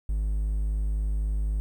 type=tone; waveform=triangle; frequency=51.91 Hz; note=G#1; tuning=in tune; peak=-22 dBFS; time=0.09-1.6 s; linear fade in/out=0 ms; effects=10-bit